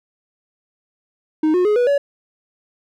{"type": "tone with pitch steps", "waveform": "triangle", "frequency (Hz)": [311.1, 361.5, 420.1, 488.2, 567.3], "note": ["D#4", "F#4", "G#4", "B4", "C#5"], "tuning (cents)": [0, -40, 20, -20, 40], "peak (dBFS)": -11, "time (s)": [1.43, 1.98], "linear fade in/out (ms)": 5, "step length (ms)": 110, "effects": []}